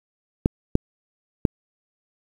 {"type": "clicks", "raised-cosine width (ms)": 3, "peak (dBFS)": -3, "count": 3, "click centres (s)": [0.459, 0.754, 1.452], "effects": ["7-bit"]}